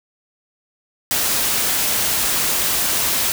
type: noise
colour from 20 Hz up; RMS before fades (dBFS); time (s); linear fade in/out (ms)
white; -19; 1.11-3.32; 0
effects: none